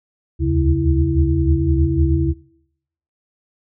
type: tone cluster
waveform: sine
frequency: 72.3 / 75.9 / 82.1 / 137.5 / 329.4 Hz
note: D2 / D#2 / E2 / C#3 / E4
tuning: -27 / -42 / -6 / -14 / -1 cents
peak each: -20 dBFS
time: 0.39-2.34 s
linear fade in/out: 50 ms
effects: noise-tail reverb RT60 0.8 s tail -23 dB re dry